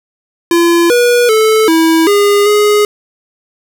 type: tone with pitch steps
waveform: square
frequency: 340.9 / 483.7 / 436.8 / 325.3 / 407.6 / 416.9 Hz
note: F4 / B4 / A4 / E4 / G#4 / G#4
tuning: -42 / -36 / -13 / -23 / -32 / +7 cents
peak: -7 dBFS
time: 0.51-2.85 s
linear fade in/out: 2 ms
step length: 390 ms
effects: none